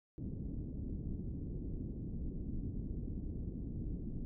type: low-pass noise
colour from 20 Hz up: pink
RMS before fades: -41 dBFS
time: 0.18-4.25 s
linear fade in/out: 0 ms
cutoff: 310 Hz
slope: 24 dB/octave
effects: none